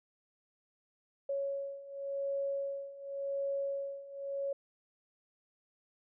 sine beating tone pair, 554.4 / 555.3 Hz, C#5 / C#5, 0 / +3 cents, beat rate 0.9 Hz, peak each -39 / -36 dBFS, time 1.29-4.53 s, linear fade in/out 5 ms, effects none

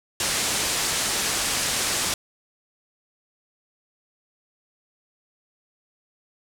white low-pass noise, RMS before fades -25 dBFS, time 0.2-2.14 s, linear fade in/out 2 ms, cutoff 9500 Hz, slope 24 dB/octave, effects none

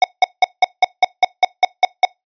square tone bursts, 736 Hz, F#5, 9 cents flat, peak -7 dBFS, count 11, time 0.02-2.051 s, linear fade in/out 2 ms, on 21 ms, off 180 ms, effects noise-tail reverb RT60 0.2 s tail -26 dB re dry + resampled to 11025 Hz

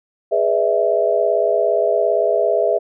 sine chord, E dominant seventh, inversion first, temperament equal with one note detuned, 415.3 / 493.9 / 601.8 / 659.3 Hz, G#4 / B4 / D5 / E5, 0 / 0 / +42 / 0 cents, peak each -20 / -21 / -21 / -17 dBFS, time 0.31-2.79 s, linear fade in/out 20 ms, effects none

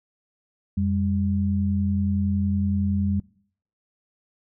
sine tone pair together, 89.02 / 199.7 Hz, F2 / G3, +34 / +32 cents, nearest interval octave + major second, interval 1398 cents, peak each -23 dBFS, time 0.77-3.2 s, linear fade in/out 5 ms, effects noise-tail reverb RT60 0.6 s tail -23 dB re dry

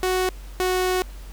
sawtooth tone pair in turn, 370 / 368.4 Hz, F#4 / F#4, 0 / -7 cents, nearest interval unison, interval 7 cents, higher first, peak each -16 dBFS, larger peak neither, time 0.03-0.29 / 0.6-1.02 s, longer second, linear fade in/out 0 ms, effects added 47 Hz sine -35 dBFS peak until 1.32 s + pink hiss -48 dBFS RMS until 1.32 s

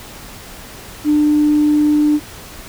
sine tone, 298.6 Hz, D4, 29 cents sharp, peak -9 dBFS, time 1.04-2.2 s, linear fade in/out 50 ms, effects tanh soft clip ceiling -5 dBFS + pink hiss -35 dBFS RMS until 2.68 s

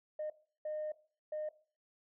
sine tone bursts at uneven times, 612 Hz, D#5, 29 cents flat, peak -35 dBFS, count 3, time 0.19-0.3 / 0.65-0.92 / 1.32-1.49 s, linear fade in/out 5 ms, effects noise-tail reverb RT60 0.4 s tail -17 dB re dry + tanh soft clip ceiling -33 dBFS

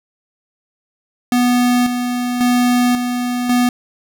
square tone with tremolo, 245.7 Hz, B3, 9 cents flat, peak -12 dBFS, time 1.32-3.69 s, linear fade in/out 2 ms, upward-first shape square, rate 0.92 Hz, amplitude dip 50%, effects none

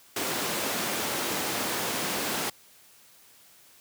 pink high-pass noise, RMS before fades -30 dBFS, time 0.16-2.5 s, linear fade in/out 5 ms, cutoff 230 Hz, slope 12 dB/octave, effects white hiss -56 dBFS RMS until 3.8 s + high-pass 60 Hz 12 dB/octave

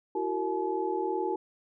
sine tone cluster, 336.6 / 376.3 / 458.9 / 856 Hz, E4 / F#4 / A#4 / A5, +36 / +29 / -27 / -48 cents, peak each -34 / -31 / -35 / -33 dBFS, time 0.15-1.36 s, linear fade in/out 5 ms, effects none

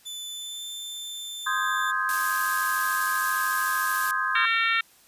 sawtooth tone with pitch glide, 3506 to 3549 Hz, A7 to A7, -7 to +14 cents, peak -31 dBFS, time 0.05-1.92 s, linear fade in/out 20 ms, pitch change +21 cents, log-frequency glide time 0.29-0.66 s
sine chord, Ab major seventh, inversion first, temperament equal, 1046.5 / 1244.5 / 1568 / 1661.2 Hz, C6 / Eb6 / G6 / Ab6, 0 / 0 / 0 / 0 cents, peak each -29 dBFS, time 1.46-4.46 s, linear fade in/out 10 ms
blue noise, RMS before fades -31 dBFS, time 2.09-4.11 s, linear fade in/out 0 ms
harmonic tone, 455.4 Hz, A#4, 40 cents flat, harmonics 3 / 4 / 5 / 6 / 7 / 8 / 9, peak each -26 / -26 / -27 / -30 / -35 / -32 / -42 dBFS, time 4.35-4.81 s, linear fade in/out 5 ms
effects white hiss -57 dBFS RMS until 5.07 s + resampled to 32000 Hz

